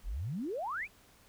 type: exponential sweep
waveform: sine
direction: up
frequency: 34.65 to 2637 Hz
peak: -34 dBFS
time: 0.03-0.88 s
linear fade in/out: 50 ms
effects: pink hiss -62 dBFS RMS until 1.28 s